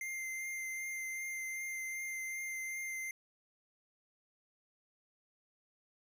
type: tone with vibrato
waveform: square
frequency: 2093 Hz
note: C7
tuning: in tune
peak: -39 dBFS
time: 0.01-3.11 s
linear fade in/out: 2 ms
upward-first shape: triangle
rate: 2.6 Hz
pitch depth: 16 cents each way
effects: none